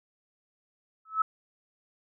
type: tone with exponential growth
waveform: sine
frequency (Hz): 1300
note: E6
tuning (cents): -24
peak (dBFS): -18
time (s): 1.05-1.22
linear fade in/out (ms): 5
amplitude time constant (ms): 35
effects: none